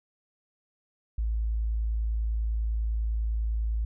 sine tone, 55 Hz, A1, in tune, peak -25 dBFS, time 1.18-3.85 s, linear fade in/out 5 ms, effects none

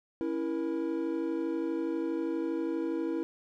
triangle chord, A# diminished, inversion first, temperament equal with one note detuned, 277.2 / 329.6 / 473.5 Hz, C#4 / E4 / A#4, 0 / 0 / +27 cents, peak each -35 / -29 / -35 dBFS, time 0.21-3.23 s, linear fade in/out 0 ms, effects none

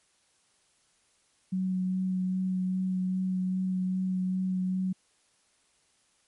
sine tone with vibrato, 185.8 Hz, F#3, 7 cents sharp, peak -26 dBFS, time 1.52-4.93 s, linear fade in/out 10 ms, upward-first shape sine, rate 2.5 Hz, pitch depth 12 cents each way, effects white hiss -68 dBFS RMS until 6.27 s + MP3 48 kbps

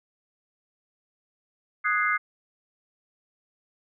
sine chord, Ab dominant seventh, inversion second, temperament equal, 1244.5 / 1480 / 1661.2 / 2093 Hz, Eb6 / Gb6 / Ab6 / C7, 0 / 0 / 0 / 0 cents, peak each -26 / -28 / -30 / -26 dBFS, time 1.84-2.18 s, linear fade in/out 20 ms, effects none

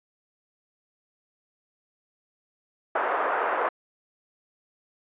white band-pass noise, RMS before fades -26 dBFS, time 2.95-3.69 s, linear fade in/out 5 ms, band 420 to 1400 Hz, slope 24 dB/octave, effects resampled to 8000 Hz

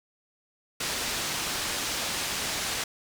white low-pass noise, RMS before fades -31 dBFS, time 0.8-2.84 s, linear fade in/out 5 ms, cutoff 6700 Hz, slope 12 dB/octave, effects none

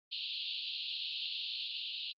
white band-pass noise, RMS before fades -40 dBFS, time 0.11-2.13 s, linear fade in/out 20 ms, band 2700 to 4400 Hz, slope 96 dB/octave, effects Opus 48 kbps

